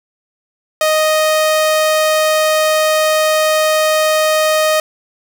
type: tone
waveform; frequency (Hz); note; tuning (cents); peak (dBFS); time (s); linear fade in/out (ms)
sawtooth; 622.3; D#5; 0; -7; 0.81-4.8; 2
effects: none

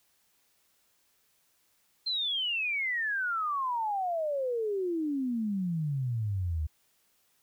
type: exponential sweep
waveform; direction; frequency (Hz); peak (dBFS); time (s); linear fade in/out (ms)
sine; down; 4186 to 74; -28; 2.06-6.67; 10
effects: white hiss -70 dBFS RMS until 7.42 s

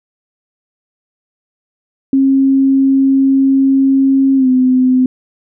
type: tone with pitch glide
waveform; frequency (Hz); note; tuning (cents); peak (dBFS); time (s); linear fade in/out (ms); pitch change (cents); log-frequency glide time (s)
sine; 270 to 255.7; C#4 to C4; -45 to -40; -7; 2.13-5.06; 2; -95; 4.36-4.48
effects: none

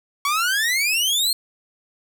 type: exponential sweep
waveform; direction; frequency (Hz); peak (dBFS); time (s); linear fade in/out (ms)
sawtooth; up; 1108.7 to 4308; -15; 0.25-1.33; 2
effects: none

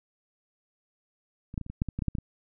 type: clicks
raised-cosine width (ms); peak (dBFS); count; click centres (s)
5; -28 / -17 / -24 / -28 / -25 / -13 / -20 / -19 / -17 / -14 / -19 / -21; 12; 1.541 / 1.578 / 1.613 / 1.664 / 1.7 / 1.819 / 1.887 / 1.99 / 2.022 / 2.083 / 2.152 / 2.185
effects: none

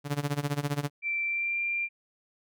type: tone with tremolo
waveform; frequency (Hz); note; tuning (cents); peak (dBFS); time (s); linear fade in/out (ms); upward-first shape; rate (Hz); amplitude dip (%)
sawtooth; 144.3; D3; -30; -21; 0.04-0.9; 50; sine; 15; 90
type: tone with pitch glide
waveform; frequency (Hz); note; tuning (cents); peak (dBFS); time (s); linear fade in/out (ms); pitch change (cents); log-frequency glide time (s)
sine; 2344 to 2379; D7 to D7; -4 to +22; -27; 1.02-1.89; 50; +26; 1.25-1.6
effects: none

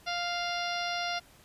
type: harmonic tone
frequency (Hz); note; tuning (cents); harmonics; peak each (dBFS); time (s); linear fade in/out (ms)
698.5; F5; 0; 1 / 2 / 3 / 4 / 5 / 6 / 7 / 8; -34 / -37 / -39 / -40 / -41 / -42 / -42 / -43; 0.06-1.2; 20
effects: pink hiss -58 dBFS RMS until 1.44 s + resampled to 32000 Hz

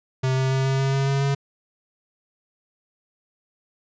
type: tone with pitch steps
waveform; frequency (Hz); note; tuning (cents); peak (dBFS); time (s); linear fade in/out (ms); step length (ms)
square; 130.81 / 131.95 / 133.1 / 134.25 / 135.42 / 136.6 / 137.79 / 138.99; C3 / C3 / C3 / C3 / C#3 / C#3 / C#3 / C#3; 0 / +15 / +30 / +45 / -40 / -25 / -10 / +5; -20; 0.23-1.35; 10; 140
effects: resampled to 16000 Hz

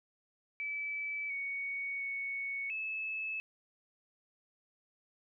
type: tone with pitch steps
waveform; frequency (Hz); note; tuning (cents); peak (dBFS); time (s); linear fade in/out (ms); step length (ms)
sine; 2304 / 2231 / 2219 / 2604; D7 / C#7 / C#7 / E7; -34 / +11 / +1 / -22; -35; 0.6-3.4; 0; 700
effects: none

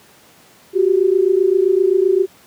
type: tone pair together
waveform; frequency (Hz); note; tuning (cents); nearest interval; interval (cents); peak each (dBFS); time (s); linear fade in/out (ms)
sine; 364.3 / 392; F#4 / G4; -27 / 0; minor second; 127; -14; 0.73-2.27; 50
effects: pink hiss -48 dBFS RMS until 2.46 s + high-pass 150 Hz 12 dB/octave

